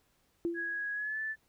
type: tone with exponential decay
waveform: sine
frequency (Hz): 340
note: F4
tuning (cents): -46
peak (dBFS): -27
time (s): 0.45-0.86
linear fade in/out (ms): 0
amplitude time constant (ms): 88
type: tone with pitch glide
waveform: sine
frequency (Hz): 1661.2 to 1752.9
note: G#6 to A6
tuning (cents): 0 to -7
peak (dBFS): -33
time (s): 0.54-1.36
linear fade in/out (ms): 50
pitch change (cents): +93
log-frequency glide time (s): 0.93-1.2
effects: pink hiss -72 dBFS RMS until 1.48 s